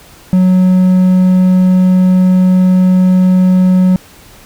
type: tone with hard clipping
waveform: triangle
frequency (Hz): 184.3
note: F#3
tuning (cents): -7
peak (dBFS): -6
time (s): 0.33-3.96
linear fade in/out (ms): 0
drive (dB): 6
effects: pink hiss -39 dBFS RMS until 4.45 s